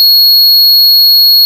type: tone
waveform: square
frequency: 4327 Hz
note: C#8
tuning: 43 cents flat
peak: -3 dBFS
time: 0-1.45 s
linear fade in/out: 0 ms
effects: none